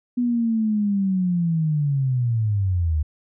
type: linear sweep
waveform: sine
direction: down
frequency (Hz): 246.9 to 73.42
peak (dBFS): -18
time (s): 0.17-3.03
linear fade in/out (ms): 10
effects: none